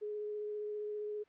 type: tone with vibrato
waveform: sine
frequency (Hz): 420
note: G#4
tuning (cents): +19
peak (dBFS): -37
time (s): 0.01-1.24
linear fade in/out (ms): 20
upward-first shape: sine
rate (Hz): 15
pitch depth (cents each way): 11
effects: white hiss -68 dBFS RMS until 1.28 s + low-pass 2000 Hz 12 dB/octave